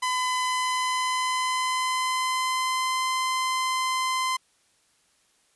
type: tone with pitch glide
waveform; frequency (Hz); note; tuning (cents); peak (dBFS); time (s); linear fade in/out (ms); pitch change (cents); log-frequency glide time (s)
sawtooth; 1011 to 1034; B5 to C6; +40 to -21; -20; 0.02-4.37; 10; +39; 0.41-3.05
effects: white hiss -65 dBFS RMS until 5.55 s + resampled to 24000 Hz